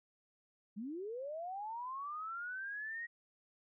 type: linear sweep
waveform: sine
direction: up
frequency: 191.8 to 1900 Hz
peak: -40 dBFS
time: 0.76-3.07 s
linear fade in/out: 20 ms
effects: none